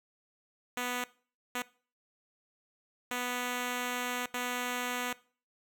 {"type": "tone bursts at uneven times", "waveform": "5% pulse", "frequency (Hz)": 246.9, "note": "B3", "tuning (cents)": 0, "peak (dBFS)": -21, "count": 4, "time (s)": [[0.77, 1.04], [1.55, 1.62], [3.11, 4.26], [4.34, 5.13]], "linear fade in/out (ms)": 2, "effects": ["noise-tail reverb RT60 0.4 s tail -20 dB re dry"]}